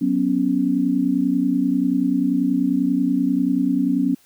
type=chord; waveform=sine; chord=F# suspended fourth; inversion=none; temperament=equal; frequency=185 / 246.9 / 277.2 Hz; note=F#3 / B3 / C#4; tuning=0 / 0 / 0 cents; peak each=-24 / -21 / -19 dBFS; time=0.01-4.15 s; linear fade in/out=10 ms; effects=white hiss -56 dBFS RMS until 4.25 s